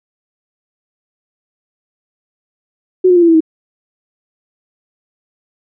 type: tone with pitch steps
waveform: sine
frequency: 369.1 / 358.4 / 348 / 337.9 / 328.1 / 318.5 Hz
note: F#4 / F4 / F4 / E4 / E4 / D#4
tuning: -4 / +45 / -6 / +43 / -8 / +41 cents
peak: -5 dBFS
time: 3.04-3.406 s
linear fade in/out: 10 ms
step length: 61 ms
effects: none